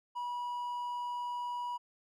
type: tone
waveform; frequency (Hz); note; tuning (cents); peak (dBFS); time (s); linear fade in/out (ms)
triangle; 972; B5; -28; -33; 0.15-1.78; 20
effects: none